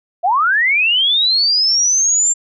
sine linear sweep, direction up, 649 to 7400 Hz, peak -11 dBFS, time 0.23-2.34 s, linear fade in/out 20 ms, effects none

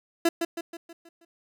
30% pulse tone with echo, 336.2 Hz, E4, 34 cents sharp, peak -16 dBFS, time 0.25-0.29 s, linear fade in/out 5 ms, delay 160 ms, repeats 6, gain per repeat -6 dB, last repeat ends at 1.25 s, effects none

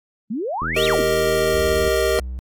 sine exponential two-way sweep, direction up then down, 196 to 3951 to 196 Hz, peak -22 dBFS, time 0.3-1.02 s, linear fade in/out 10 ms, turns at 0.85 s
click train, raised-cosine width 3 ms, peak -18 dBFS, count 103, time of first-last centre 0.62-1.878 s, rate 81.1 Hz
square chord, Eb major, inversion first, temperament equal, 392 / 466.2 / 622.3 Hz, G4 / Bb4 / Eb5, 0 / 0 / 0 cents, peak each -22 dBFS, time 0.76-2.2 s, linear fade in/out 5 ms
triangle tone, 62.8 Hz, B1, 30 cents sharp, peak -24 dBFS, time 1.54-2.39 s, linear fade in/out 0 ms
effects AAC 64 kbps

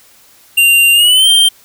square tone with pitch glide, 2780 to 3157 Hz, F7 to G7, -9 to +12 cents, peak -6 dBFS, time 0.57-1.49 s, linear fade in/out 10 ms, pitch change +221 cents, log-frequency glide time 0.93-1.28 s, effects white hiss -45 dBFS RMS until 1.64 s

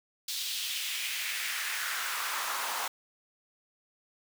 pink noise with high-pass filter sweep, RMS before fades -34 dBFS, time 0.28-2.88 s, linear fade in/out 5 ms, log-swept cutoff 3900 to 860 Hz, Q 2.2, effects none

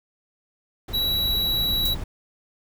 brown noise, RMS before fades -30 dBFS, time 0.88-2.04 s, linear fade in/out 5 ms
square tone, 3907 Hz, B7, 19 cents flat, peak -22 dBFS, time 0.93-1.95 s, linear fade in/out 20 ms
violet noise with exponential decay, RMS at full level -26 dBFS, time 1.85-2 s, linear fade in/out 5 ms, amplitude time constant 31 ms
effects none

